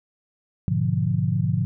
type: chord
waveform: sine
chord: G# diminished seventh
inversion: none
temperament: equal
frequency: 103.83 / 123.47 / 146.83 / 174.61 Hz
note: G#2 / B2 / D3 / F3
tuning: 0 / 0 / 0 / 0 cents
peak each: -25 dBFS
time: 0.68-1.65 s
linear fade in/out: 0 ms
effects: none